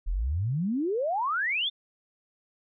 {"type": "exponential sweep", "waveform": "sine", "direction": "up", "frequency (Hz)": [36.49, 3643], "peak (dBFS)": -25, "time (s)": [0.06, 1.7], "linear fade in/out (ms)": 20, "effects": []}